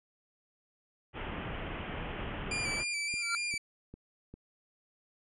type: low-pass noise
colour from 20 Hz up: pink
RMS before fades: -39 dBFS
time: 1.13-2.85 s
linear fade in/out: 50 ms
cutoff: 3200 Hz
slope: 96 dB/octave
type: click train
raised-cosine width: 3 ms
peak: -34 dBFS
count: 7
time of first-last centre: 1.94-4.34 s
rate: 2.5 Hz
type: tone with vibrato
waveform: sawtooth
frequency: 2358 Hz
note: D7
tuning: 6 cents sharp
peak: -29 dBFS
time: 2.51-3.58 s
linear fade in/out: 5 ms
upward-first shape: square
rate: 3.5 Hz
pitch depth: 30 cents each way
type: tone with exponential growth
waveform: square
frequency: 1387 Hz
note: F6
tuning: 12 cents flat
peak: -29 dBFS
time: 3.16-3.35 s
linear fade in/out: 1 ms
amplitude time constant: 40 ms
effects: resampled to 24000 Hz